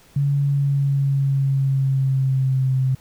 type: tone with pitch glide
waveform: sine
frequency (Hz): 141.3 to 131.08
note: C#3 to C3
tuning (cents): +34 to +4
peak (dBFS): -16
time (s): 0.16-2.95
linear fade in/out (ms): 5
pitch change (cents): -130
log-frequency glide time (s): 0.43-2.74
effects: pink hiss -52 dBFS RMS until 3 s